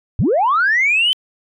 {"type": "linear sweep", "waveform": "sine", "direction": "up", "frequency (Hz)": [69.3, 3110], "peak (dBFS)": -11, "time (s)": [0.19, 1.13], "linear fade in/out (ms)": 0, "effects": ["tanh soft clip ceiling -8 dBFS"]}